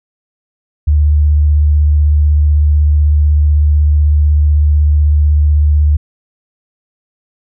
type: tone with vibrato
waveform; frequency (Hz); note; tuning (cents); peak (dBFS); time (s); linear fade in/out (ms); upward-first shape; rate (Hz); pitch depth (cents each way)
sine; 74.5; D2; +25; -6; 0.87-5.97; 10; sine; 16; 22
effects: none